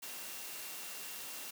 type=tone in noise; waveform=sine; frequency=2750 Hz; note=F7; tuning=27 cents flat; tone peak=-55 dBFS; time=0.02-1.51 s; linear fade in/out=10 ms; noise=white; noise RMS=-45 dBFS; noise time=0.02-1.51 s; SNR=-13 dB; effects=high-pass 200 Hz 12 dB/octave